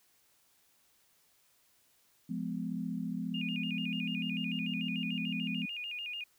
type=chord; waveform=sine; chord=F diminished; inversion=none; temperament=just; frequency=174.61 / 209.5 / 251.4 Hz; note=F3 / Ab3 / Cb4; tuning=0 / +15 / +31 cents; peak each=-38 dBFS; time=2.29-5.66 s; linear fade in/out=10 ms
type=tone with vibrato; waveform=sine; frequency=2637 Hz; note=E7; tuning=in tune; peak=-37 dBFS; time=3.34-6.24 s; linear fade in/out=5 ms; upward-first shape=square; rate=6.8 Hz; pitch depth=120 cents each way
effects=white hiss -69 dBFS RMS until 6.38 s